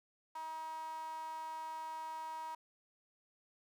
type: tone with high-pass filter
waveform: sawtooth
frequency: 317.5 Hz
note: D#4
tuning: 35 cents sharp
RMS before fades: -44 dBFS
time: 0.35-2.55 s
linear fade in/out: 5 ms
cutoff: 950 Hz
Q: 9.1
effects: none